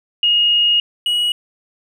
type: tone pair in turn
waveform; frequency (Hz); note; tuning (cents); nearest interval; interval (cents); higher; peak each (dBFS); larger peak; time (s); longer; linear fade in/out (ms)
sine / triangle; 2866 / 2908; F7 / F#7; +44 / -31; unison; 25; second; -11 / -13; first; 0.23-0.8 / 1.06-1.32; first; 2
effects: none